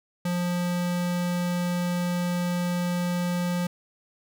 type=tone; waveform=square; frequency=176.5 Hz; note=F3; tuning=19 cents sharp; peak=-25 dBFS; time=0.25-3.67 s; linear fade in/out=5 ms; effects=none